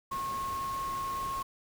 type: tone in noise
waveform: sine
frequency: 1085 Hz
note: C#6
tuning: 37 cents flat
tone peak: -32 dBFS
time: 0.11-1.43 s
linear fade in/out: 10 ms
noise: pink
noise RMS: -44 dBFS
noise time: 0.11-1.43 s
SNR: +9 dB
effects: none